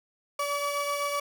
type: tone pair together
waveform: 30% pulse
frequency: 575 / 1142.1 Hz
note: D5 / D6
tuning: -37 / -49 cents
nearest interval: octave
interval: 1188 cents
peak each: -28 / -28 dBFS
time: 0.39-1.2 s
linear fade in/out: 5 ms
effects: none